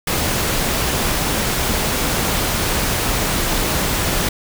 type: noise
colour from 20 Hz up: pink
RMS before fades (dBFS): -19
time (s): 0.07-4.29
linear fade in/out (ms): 5
effects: none